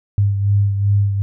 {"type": "beating tone pair", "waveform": "sine", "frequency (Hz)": [100.5, 103.1], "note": ["G2", "G#2"], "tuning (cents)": [44, -12], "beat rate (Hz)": 2.6, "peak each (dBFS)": [-13, -22], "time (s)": [0.18, 1.22], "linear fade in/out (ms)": 0, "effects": []}